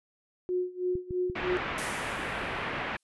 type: tone with tremolo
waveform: sine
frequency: 362.8 Hz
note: F#4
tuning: 34 cents flat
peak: -25 dBFS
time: 0.49-1.57 s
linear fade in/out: 0 ms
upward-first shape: sine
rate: 3.1 Hz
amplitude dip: 90%
type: clicks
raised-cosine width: 5 ms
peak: -26 dBFS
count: 3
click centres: 0.954 / 1.108 / 1.299 s
type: low-pass noise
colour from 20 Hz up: white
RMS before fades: -34 dBFS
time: 1.35-2.97 s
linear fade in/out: 10 ms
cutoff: 2400 Hz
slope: 24 dB/octave
type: noise with exponential decay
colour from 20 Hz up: blue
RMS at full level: -34 dBFS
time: 1.78-3.03 s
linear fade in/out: 1 ms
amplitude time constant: 270 ms
effects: resampled to 24000 Hz